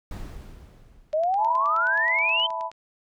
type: noise with exponential decay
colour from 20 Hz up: brown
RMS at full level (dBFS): -32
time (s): 0.11-1.68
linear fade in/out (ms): 2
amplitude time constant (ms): 340
type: exponential sweep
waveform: sine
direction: up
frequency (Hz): 599 to 3136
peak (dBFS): -20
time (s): 1.13-2.47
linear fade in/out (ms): 10
type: click train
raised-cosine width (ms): 0.2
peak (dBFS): -27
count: 16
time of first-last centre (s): 1.13-2.716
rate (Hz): 9.46
type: chord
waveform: sine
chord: E suspended fourth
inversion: none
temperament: just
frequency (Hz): 659.3 / 879 / 988.9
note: E5 / A5 / B5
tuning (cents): 0 / -2 / +2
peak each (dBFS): -33 / -33 / -29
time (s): 1.37-2.71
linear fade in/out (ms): 50
effects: none